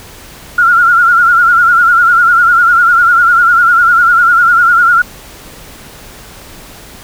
sine tone with vibrato, 1396.9 Hz, F6, in tune, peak -4 dBFS, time 0.58-5.02 s, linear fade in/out 5 ms, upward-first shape triangle, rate 10 Hz, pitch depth 96 cents each way, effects pink hiss -33 dBFS RMS until 7.03 s

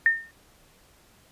sine tone with exponential decay, 1820 Hz, A#6, 42 cents flat, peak -13 dBFS, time 0.06-0.31 s, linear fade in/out 1 ms, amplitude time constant 53 ms, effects pink hiss -58 dBFS RMS until 1.31 s + resampled to 32000 Hz

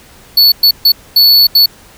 square tone bursts at uneven times, 4435 Hz, C#8, in tune, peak -4 dBFS, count 5, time 0.37-0.52 / 0.63-0.71 / 0.85-0.92 / 1.16-1.47 / 1.55-1.66 s, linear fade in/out 5 ms, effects pink hiss -40 dBFS RMS until 1.97 s

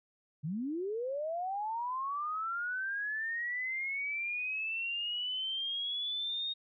sine linear sweep, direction up, 137.7 to 3729 Hz, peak -33 dBFS, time 0.43-6.54 s, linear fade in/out 20 ms, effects none

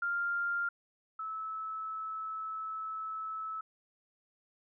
sine tone pair in turn, 1396.9 / 1303.5 Hz, F6 / E6, 0 / -20 cents, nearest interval minor second, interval 120 cents, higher first, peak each -30 / -36 dBFS, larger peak first, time 0.02-0.69 / 1.19-3.61 s, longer second, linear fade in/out 5 ms, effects none

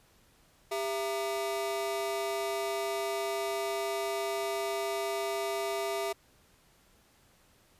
35% pulse ring-modulated tone, 534 Hz, C5, 35 cents sharp, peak -26 dBFS, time 0.71-6.13 s, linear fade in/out 10 ms, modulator 136 Hz, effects pink hiss -64 dBFS RMS until 7.79 s + resampled to 32000 Hz

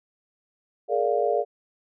sine chord, Bb dominant seventh, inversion third, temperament just, 419.5 / 466.2 / 582.7 / 699.2 Hz, Ab4 / Bb4 / D5 / F5, +17 / 0 / -14 / +2 cents, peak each -26 dBFS, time 0.88-1.45 s, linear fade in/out 50 ms, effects none

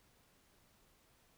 silence, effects pink hiss -70 dBFS RMS until 1.37 s

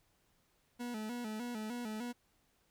40% pulse tone with vibrato, 228.7 Hz, A#3, 33 cents flat, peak -38 dBFS, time 0.79-2.13 s, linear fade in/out 20 ms, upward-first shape square, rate 3.3 Hz, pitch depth 100 cents each way, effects pink hiss -74 dBFS RMS until 2.7 s

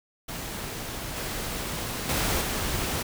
pink noise with level steps, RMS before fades -35 / -32 / -26 / -29 dBFS, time 0.28-3.03 s, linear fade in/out 10 ms, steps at 1.16 / 2.09 / 2.41 s, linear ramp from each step 2 ms, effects none

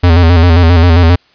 square tone with vibrato, 85.2 Hz, F2, 42 cents flat, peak -4 dBFS, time 0.03-1.16 s, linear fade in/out 10 ms, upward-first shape square, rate 7.5 Hz, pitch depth 61 cents each way, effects white hiss -49 dBFS RMS until 1.34 s + resampled to 11025 Hz

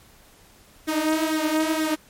sawtooth tone with flanger, 313.4 Hz, D#4, 13 cents sharp, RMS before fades -23 dBFS, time 0.87-1.96 s, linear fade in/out 20 ms, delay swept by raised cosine 0.52 to 6.52 ms, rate 2.1 Hz, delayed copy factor +0.65, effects pink hiss -53 dBFS RMS until 2.09 s + MP3 64 kbps

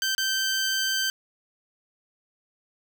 15% pulse tone with dropouts, 1554 Hz, G6, 16 cents flat, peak -17 dBFS, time 0.02-1.1 s, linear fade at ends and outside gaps 1 ms, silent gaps 0.15-0.18 s, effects none

